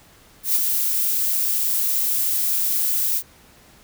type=noise with ADSR envelope; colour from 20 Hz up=violet; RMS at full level=-17 dBFS; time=0.43-3.23 s; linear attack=120 ms; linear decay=27 ms; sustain=-4 dB; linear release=62 ms; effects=pink hiss -51 dBFS RMS until 3.83 s